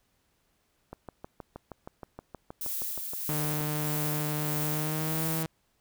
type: click train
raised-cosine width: 1 ms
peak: -26 dBFS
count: 18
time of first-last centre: 0.93-3.607 s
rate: 6.35 Hz
type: noise with tremolo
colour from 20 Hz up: violet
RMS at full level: -33 dBFS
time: 2.61-5.43 s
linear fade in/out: 2 ms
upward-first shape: sine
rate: 1.6 Hz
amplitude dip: 35%
type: tone with pitch glide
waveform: sawtooth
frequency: 150.7 to 160.59 Hz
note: D3 to E3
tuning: +45 to -45 cents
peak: -26 dBFS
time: 3.29-5.46 s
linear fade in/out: 2 ms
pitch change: +110 cents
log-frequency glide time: 4.64-5.32 s
effects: pink hiss -72 dBFS RMS until 5.8 s